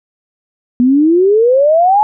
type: exponential sweep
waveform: sine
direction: up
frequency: 240 to 866 Hz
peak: -6 dBFS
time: 0.8-2.03 s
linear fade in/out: 0 ms
effects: none